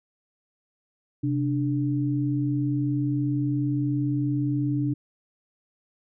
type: tone pair together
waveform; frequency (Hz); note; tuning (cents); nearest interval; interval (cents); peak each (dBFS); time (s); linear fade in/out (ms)
sine; 130.81 / 293.7; C3 / D4; 0 / 0; octave + major second; 1400; -25; 1.23-4.94; 10
effects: none